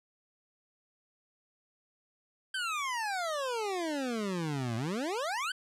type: exponential two-way sweep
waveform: 25% pulse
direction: down then up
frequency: 1580 to 110 to 1580 Hz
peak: -28 dBFS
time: 2.54-5.52 s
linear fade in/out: 5 ms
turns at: 4.76 s
effects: low-pass 9000 Hz 12 dB/octave